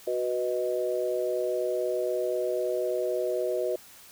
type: chord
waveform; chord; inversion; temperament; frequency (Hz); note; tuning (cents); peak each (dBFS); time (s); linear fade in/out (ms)
sine; B major; second; equal; 370 / 493.9 / 622.3; F#4 / B4 / D#5; 0 / 0 / 0; -30; 0.07-3.76; 5
effects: white hiss -51 dBFS RMS until 4.11 s